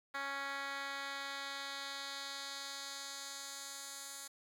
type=tone with band-pass filter sweep; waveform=10% pulse; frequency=277.2 Hz; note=C#4; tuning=in tune; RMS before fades=-44 dBFS; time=0.14-4.28 s; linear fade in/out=10 ms; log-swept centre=1900 to 8700 Hz; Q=1.2; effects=10-bit